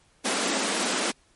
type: high-pass noise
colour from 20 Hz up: pink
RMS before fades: -26 dBFS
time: 0.24-1.12 s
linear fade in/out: 20 ms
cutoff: 190 Hz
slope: 96 dB/octave
effects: pink hiss -62 dBFS RMS until 1.35 s + MP3 48 kbps